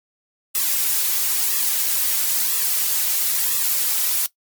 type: noise with flanger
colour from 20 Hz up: blue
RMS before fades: -20 dBFS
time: 0.55-4.26 s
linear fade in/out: 0 ms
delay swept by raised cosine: 1.3 to 4.4 ms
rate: 1 Hz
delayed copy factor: -0.75
effects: noise-tail reverb RT60 0.1 s tail -18 dB re dry + MP3 96 kbps